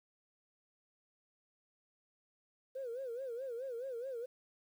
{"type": "tone with vibrato", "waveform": "sine", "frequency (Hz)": 500, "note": "B4", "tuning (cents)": 21, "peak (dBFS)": -38, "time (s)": [2.75, 4.26], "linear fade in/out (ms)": 10, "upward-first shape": "sine", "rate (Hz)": 4.7, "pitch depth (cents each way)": 150, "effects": ["tanh soft clip ceiling -34 dBFS", "11-bit"]}